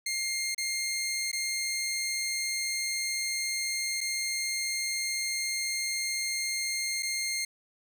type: tone with dropouts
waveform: 15% pulse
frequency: 2119 Hz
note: C7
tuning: 21 cents sharp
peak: -23 dBFS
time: 0.06-7.45 s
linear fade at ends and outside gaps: 5 ms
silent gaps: 0.547-0.579 / 1.316-1.329 / 4.007-4.011 / 7.025-7.029 s
effects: none